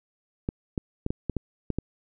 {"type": "clicks", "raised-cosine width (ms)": 3, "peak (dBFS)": -14, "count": 8, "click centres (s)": [0.489, 0.778, 1.064, 1.105, 1.297, 1.367, 1.703, 1.786], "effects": []}